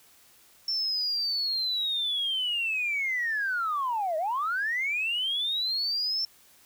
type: linear two-way sweep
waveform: sine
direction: down then up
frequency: 5410 to 607 to 5410 Hz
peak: -25 dBFS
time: 0.68-6.25 s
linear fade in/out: 2 ms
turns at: 4.17 s
effects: tanh soft clip ceiling -21 dBFS + white hiss -58 dBFS RMS until 6.65 s